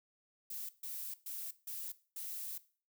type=noise bursts at uneven times; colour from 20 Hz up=violet; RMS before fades=-43 dBFS; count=5; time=0.5-0.69 / 0.83-1.14 / 1.26-1.51 / 1.67-1.92 / 2.16-2.58 s; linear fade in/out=5 ms; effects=noise-tail reverb RT60 0.4 s tail -17 dB re dry